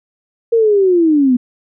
sine linear sweep, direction down, 468.9 to 240 Hz, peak -8 dBFS, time 0.52-1.37 s, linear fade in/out 10 ms, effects none

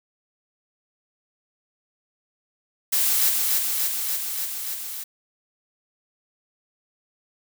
blue noise with echo, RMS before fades -21 dBFS, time 2.92-3.3 s, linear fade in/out 10 ms, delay 290 ms, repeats 6, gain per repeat -2 dB, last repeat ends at 5.04 s, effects none

